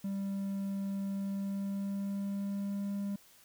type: tone with pitch glide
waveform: triangle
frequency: 196.6 to 200.2 Hz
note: G3 to G3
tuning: +5 to +37 cents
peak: -31 dBFS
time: 0.04-3.16 s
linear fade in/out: 5 ms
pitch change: +32 cents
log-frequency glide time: 1.14-2.95 s
effects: white hiss -61 dBFS RMS until 3.44 s